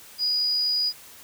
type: tone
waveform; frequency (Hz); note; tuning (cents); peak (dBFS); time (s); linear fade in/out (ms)
sine; 4914; D#8; -22; -21; 0.18-0.93; 50
effects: white hiss -47 dBFS RMS until 1.23 s